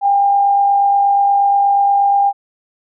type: tone with amplitude modulation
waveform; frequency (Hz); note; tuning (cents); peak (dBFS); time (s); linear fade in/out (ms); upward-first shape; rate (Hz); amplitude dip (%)
sine; 801; G5; +37; -8; 0.01-2.33; 50; sine; 48.4; 30
effects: none